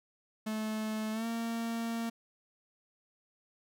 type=tone with pitch glide; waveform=45% pulse; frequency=217.1 to 230 Hz; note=A3 to A#3; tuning=-23 to -23 cents; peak=-33 dBFS; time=0.46-2.1 s; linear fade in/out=10 ms; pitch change=+100 cents; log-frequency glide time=1.12-1.26 s; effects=none